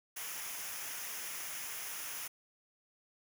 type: noise with comb filter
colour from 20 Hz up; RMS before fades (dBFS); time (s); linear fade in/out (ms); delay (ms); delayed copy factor
white; -42; 0.16-2.28; 10; 0.24; -0.6
effects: none